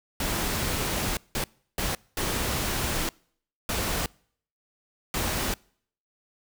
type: noise bursts at uneven times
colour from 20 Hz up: pink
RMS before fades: -28 dBFS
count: 6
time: 0.2-1.17 / 1.35-1.44 / 1.78-1.95 / 2.17-3.09 / 3.69-4.06 / 5.14-5.54 s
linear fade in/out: 2 ms
effects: noise-tail reverb RT60 0.6 s tail -26 dB re dry